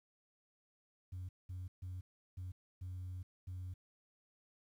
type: tone bursts at uneven times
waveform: sine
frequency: 91.3 Hz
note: F#2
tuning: 23 cents flat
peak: -40 dBFS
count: 6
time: 1.12-1.29 / 1.49-1.68 / 1.82-2.01 / 2.37-2.52 / 2.81-3.23 / 3.47-3.74 s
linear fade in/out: 10 ms
effects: tanh soft clip ceiling -40 dBFS + 12-bit